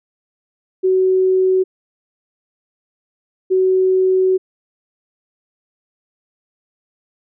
sine tone pair in turn, 374.7 / 374.7 Hz, F#4 / F#4, +22 / +22 cents, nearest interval unison, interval 0 cents, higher neither, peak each -11 dBFS, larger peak neither, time 0.83-1.64 / 3.5-4.38 s, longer second, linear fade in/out 20 ms, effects none

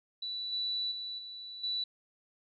sine tone with level steps, 3956 Hz, B7, 2 cents sharp, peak -35 / -31 / -37 / -42 / -31 dBFS, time 0.22-1.84 s, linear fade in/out 5 ms, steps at 0.52 / 0.91 / 1.18 / 1.63 s, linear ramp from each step 10 ms, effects none

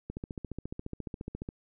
click train, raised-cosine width 3 ms, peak -24 dBFS, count 21, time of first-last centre 0.1-1.489 s, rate 14.4 Hz, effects none

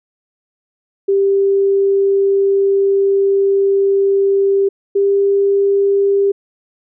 sine tone pair in turn, 394 / 397.7 Hz, G4 / G4, +9 / +25 cents, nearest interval unison, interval 16 cents, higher second, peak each -10 dBFS, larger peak neither, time 1.08-4.69 / 4.95-6.32 s, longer first, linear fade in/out 10 ms, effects none

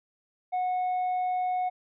triangle tone with tanh clipping, 732 Hz, F#5, 19 cents flat, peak -26 dBFS, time 0.52-1.7 s, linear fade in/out 20 ms, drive 7 dB, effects none

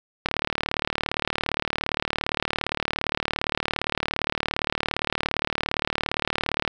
click train, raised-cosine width 0.3 ms, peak -7 dBFS, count 241, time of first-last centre 0.26-6.677 s, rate 37.4 Hz, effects none

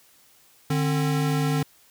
square tone pair together, 149.45 / 266.9 Hz, D3 / C4, +31 / +35 cents, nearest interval minor seventh, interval 1004 cents, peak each -23 / -28 dBFS, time 0.7-1.63 s, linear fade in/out 5 ms, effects white hiss -57 dBFS RMS until 1.9 s

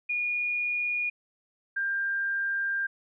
sine tone pair in turn, 2441 / 1593.3 Hz, D#7 / G6, -34 / +28 cents, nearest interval perfect fifth, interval 738 cents, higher first, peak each -26 dBFS, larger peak neither, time 0.09-1.1 / 1.76-2.87 s, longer second, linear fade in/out 10 ms, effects none

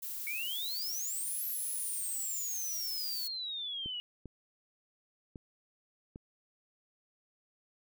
violet noise, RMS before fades -40 dBFS, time 0.02-3.28 s, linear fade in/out 10 ms
sine exponential two-way sweep, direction up then down, 2217 to 11910 to 2875 Hz, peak -36 dBFS, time 0.27-4 s, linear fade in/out 0 ms, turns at 1.45 s
clicks, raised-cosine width 3 ms, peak -32 dBFS, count 4, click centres 3.86 / 4.257 / 5.358 / 6.159 s
effects none

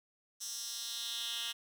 10% pulse tone with high-pass filter sweep, 233.1 Hz, A#3, in tune, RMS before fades -40 dBFS, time 0.4-1.53 s, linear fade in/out 20 ms, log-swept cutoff 6000 to 2800 Hz, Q 2.5, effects none

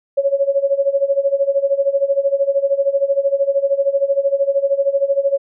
sine tone with tremolo, 554.4 Hz, C#5, in tune, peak -10 dBFS, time 0.17-5.38 s, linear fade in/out 10 ms, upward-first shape sine, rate 13 Hz, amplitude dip 85%, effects none

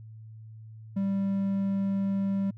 triangle tone, 196 Hz, G3, in tune, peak -23 dBFS, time 0.96-2.51 s, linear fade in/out 10 ms, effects added 110 Hz sine -43 dBFS peak until 2.57 s

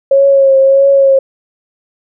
sine tone with vibrato, 545 Hz, C#5, 29 cents flat, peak -4 dBFS, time 0.11-1.19 s, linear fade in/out 5 ms, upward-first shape triangle, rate 1.6 Hz, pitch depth 33 cents each way, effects none

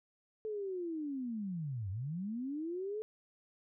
sine linear two-way sweep, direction down then up, 440.2 to 90 to 440.2 Hz, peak -36 dBFS, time 0.45-3.02 s, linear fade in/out 0 ms, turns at 1.9 s, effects none

